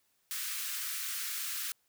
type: high-pass noise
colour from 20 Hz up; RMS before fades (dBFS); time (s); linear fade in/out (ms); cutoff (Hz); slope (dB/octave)
white; -37; 0.31-1.72; 0; 1200; 48
effects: white hiss -74 dBFS RMS until 1.88 s